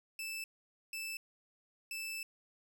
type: tone bursts at uneven times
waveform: sawtooth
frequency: 2637 Hz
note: E7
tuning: in tune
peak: -36 dBFS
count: 3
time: 0.19-0.44 / 0.93-1.17 / 1.91-2.23 s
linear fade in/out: 2 ms
effects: none